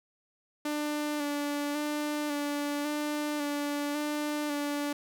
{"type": "tone with vibrato", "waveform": "sawtooth", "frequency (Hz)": 293.7, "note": "D4", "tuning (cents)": 0, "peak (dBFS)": -26, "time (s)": [0.65, 4.93], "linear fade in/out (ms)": 5, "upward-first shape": "square", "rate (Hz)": 0.91, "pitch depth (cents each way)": 23, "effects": []}